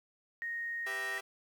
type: tone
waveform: sine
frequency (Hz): 1863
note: A#6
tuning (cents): -2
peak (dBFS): -35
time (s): 0.42-1.18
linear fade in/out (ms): 0
type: chord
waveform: 10% pulse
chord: E minor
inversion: first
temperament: equal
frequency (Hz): 392 / 493.9 / 659.3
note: G4 / B4 / E5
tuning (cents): 0 / 0 / 0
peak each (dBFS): -35 / -40 / -36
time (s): 0.86-1.21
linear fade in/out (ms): 10
effects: 11-bit